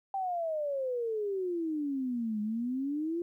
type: exponential two-way sweep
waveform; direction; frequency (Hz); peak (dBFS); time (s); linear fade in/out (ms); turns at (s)
sine; down then up; 790 to 207.7 to 349.8; -30; 0.14-3.22; 2; 2.41
effects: 12-bit